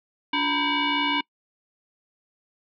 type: tone with frequency modulation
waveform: sine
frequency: 994 Hz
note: B5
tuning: 11 cents sharp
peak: -21 dBFS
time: 0.33-1.21 s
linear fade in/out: 5 ms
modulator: 641 Hz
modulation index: 3.6
effects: noise-tail reverb RT60 0.1 s tail -25 dB re dry